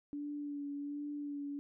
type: tone with vibrato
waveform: sine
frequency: 288.6 Hz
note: D4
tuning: 30 cents flat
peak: -38 dBFS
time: 0.13-1.59 s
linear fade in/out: 0 ms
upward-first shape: sine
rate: 1.3 Hz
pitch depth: 22 cents each way
effects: none